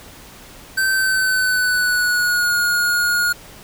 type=tone with pitch glide; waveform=square; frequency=1547 to 1435.1 Hz; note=G6 to F6; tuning=-23 to +47 cents; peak=-16 dBFS; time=0.77-3.33 s; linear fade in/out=10 ms; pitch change=-130 cents; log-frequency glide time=0.94-2.55 s; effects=pink hiss -41 dBFS RMS until 3.63 s